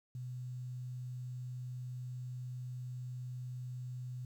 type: tone with quantisation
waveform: sine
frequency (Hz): 125.4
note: B2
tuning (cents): +27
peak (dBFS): -40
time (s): 0.15-4.25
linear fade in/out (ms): 2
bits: 11
effects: none